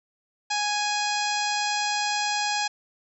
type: harmonic tone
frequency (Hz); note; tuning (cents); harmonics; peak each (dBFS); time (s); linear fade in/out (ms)
830.6; G#5; 0; 1 / 2 / 3 / 4 / 5 / 6 / 7 / 8 / 9; -27 / -32 / -32 / -35 / -34 / -33 / -37 / -39 / -38; 0.5-2.68; 10
effects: none